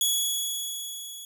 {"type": "tone with level ramp", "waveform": "15% pulse", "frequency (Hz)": 3369, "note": "G#7", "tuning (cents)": 24, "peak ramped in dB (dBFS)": [-14, -32], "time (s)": [0.01, 1.25], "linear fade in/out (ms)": 2, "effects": []}